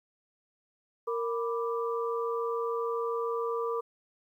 sine tone cluster, 463.5 / 988 / 1175 Hz, A#4 / B5 / D6, -10 / 0 / +1 cents, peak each -30 / -39 / -35 dBFS, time 1.07-3.81 s, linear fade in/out 10 ms, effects 11-bit

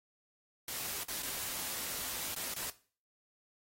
white noise with dropouts, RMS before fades -39 dBFS, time 0.68-2.7 s, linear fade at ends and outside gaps 2 ms, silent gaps 1.035-1.083 / 1.223-1.231 / 2.344-2.362 / 2.54-2.562 s, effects noise-tail reverb RT60 0.4 s tail -17 dB re dry + AAC 48 kbps

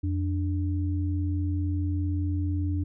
sine tone pair together, 87.67 / 293.7 Hz, F2 / D4, +7 / 0 cents, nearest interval octave + major sixth, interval 2093 cents, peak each -25 / -32 dBFS, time 0.03-2.84 s, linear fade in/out 10 ms, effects none

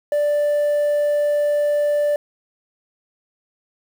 sine tone, 587.3 Hz, D5, in tune, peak -13 dBFS, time 0.12-2.16 s, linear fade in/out 2 ms, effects tanh soft clip ceiling -15 dBFS + 7-bit

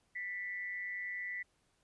sine tone with amplitude modulation, 1975.5 Hz, B6, in tune, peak -35 dBFS, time 0.15-1.43 s, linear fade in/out 10 ms, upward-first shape sine, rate 191 Hz, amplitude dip 60%, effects pink hiss -75 dBFS RMS until 1.83 s + resampled to 24000 Hz

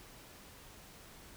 silence, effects pink hiss -55 dBFS RMS until 1.36 s

